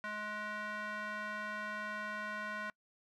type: tone with band-pass filter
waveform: square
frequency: 210.7 Hz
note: G#3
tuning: 25 cents sharp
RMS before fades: -41 dBFS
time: 0.04-2.7 s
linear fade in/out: 0 ms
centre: 1500 Hz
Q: 2.6
effects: noise-tail reverb RT60 0.1 s tail -26 dB re dry